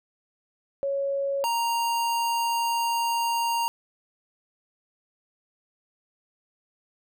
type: tone pair in turn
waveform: sine / square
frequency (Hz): 554.4 / 932.4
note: C#5 / A#5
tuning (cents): 0 / 0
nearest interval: major sixth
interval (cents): 900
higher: second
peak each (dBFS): -24 / -24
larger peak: neither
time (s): 0.83-1.44 / 1.44-3.68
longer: second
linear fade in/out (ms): 0
effects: none